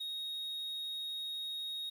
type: tone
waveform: triangle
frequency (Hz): 3752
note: A#7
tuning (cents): +11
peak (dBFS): -36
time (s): 0-1.9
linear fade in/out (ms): 10
effects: 11-bit